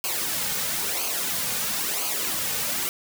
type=noise with flanger; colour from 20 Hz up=white; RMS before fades=-27 dBFS; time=0.04-2.89 s; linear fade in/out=0 ms; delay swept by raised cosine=0.54 to 3.04 ms; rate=1 Hz; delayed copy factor=-0.65; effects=none